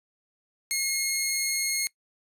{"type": "tone", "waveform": "10% pulse", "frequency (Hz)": 2157, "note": "C#7", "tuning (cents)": -48, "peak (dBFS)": -16, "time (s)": [0.71, 1.87], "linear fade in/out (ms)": 0, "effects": ["noise-tail reverb RT60 0.1 s tail -22 dB re dry", "resampled to 32000 Hz"]}